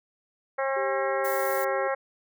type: harmonic tone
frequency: 270 Hz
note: C#4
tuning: 45 cents flat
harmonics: 2 / 3 / 4 / 5 / 6 / 7 / 8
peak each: -27 / -32 / -34 / -35 / -37 / -36 / -41 dBFS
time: 0.58-1.95 s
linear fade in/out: 10 ms
type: tone with pitch glide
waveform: sine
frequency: 392 to 388.4 Hz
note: G4 to G4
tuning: 0 to -16 cents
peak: -32 dBFS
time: 0.76-1.88 s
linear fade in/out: 10 ms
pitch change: -16 cents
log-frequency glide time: 1.3-1.4 s
type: noise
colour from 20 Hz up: violet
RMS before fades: -36 dBFS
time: 1.24-1.65 s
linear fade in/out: 10 ms
effects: none